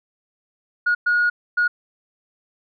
sine tone bursts at uneven times, 1444 Hz, F#6, 43 cents flat, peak -14 dBFS, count 3, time 0.86-0.95 / 1.06-1.3 / 1.57-1.68 s, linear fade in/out 10 ms, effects tanh soft clip ceiling -12 dBFS

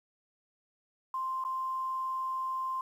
sine tone with dropouts, 1046.5 Hz, C6, in tune, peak -31 dBFS, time 1.14-2.81 s, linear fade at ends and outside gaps 2 ms, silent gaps 1.44-1.449 s, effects 10-bit

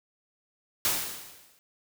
white noise with exponential decay, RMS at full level -24 dBFS, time 0.85-1.59 s, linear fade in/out 0 ms, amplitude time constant 160 ms, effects none

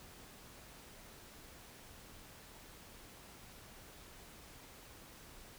silence, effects pink hiss -56 dBFS RMS until 5.58 s

